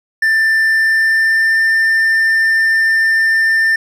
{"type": "tone with pitch glide", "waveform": "triangle", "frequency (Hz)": [1779, 1793.4], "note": ["A6", "A6"], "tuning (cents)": [19, 33], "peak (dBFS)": -8, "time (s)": [0.22, 3.76], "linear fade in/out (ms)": 5, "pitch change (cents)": 14, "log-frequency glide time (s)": [0.62, 1.63], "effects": []}